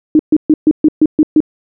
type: tone bursts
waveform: sine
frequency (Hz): 307.7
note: D#4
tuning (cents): -19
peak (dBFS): -4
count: 8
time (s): 0.15-1.404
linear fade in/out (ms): 2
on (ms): 43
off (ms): 130
effects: none